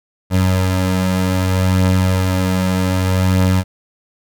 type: beating tone pair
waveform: 25% pulse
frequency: 92.5 / 93.14 Hz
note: F#2 / F#2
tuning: 0 / +12 cents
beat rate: 0.64 Hz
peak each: -18 / -10 dBFS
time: 0.3-3.64 s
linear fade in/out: 50 ms
effects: none